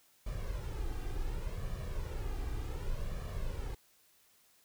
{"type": "noise with flanger", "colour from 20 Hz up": "brown", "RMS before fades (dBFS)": -37, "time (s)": [0.26, 3.75], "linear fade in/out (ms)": 5, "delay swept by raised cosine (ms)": [1.7, 2.56], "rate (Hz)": 0.68, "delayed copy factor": 0.65, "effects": ["white hiss -67 dBFS RMS until 4.64 s"]}